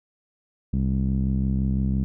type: tone with low-pass filter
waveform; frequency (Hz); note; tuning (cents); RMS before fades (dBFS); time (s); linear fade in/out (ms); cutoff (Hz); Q
sawtooth; 65.9; C2; +13; -23; 0.73-2.04; 0; 200; 3.1
effects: none